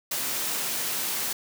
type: high-pass noise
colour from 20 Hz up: white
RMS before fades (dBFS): -29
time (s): 0.11-1.33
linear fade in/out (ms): 5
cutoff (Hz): 150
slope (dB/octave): 12
effects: none